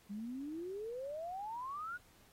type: exponential sweep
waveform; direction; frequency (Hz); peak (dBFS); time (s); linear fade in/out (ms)
sine; up; 196 to 1480; -40; 0.09-1.98; 20
effects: pink hiss -66 dBFS RMS until 2.32 s + AAC 48 kbps